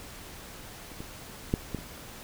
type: clicks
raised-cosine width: 3 ms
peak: -30 / -27 / -11 / -18 / -28 dBFS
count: 5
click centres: 0.917 / 1.005 / 1.539 / 1.747 / 1.788 s
effects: pink hiss -45 dBFS RMS until 2.23 s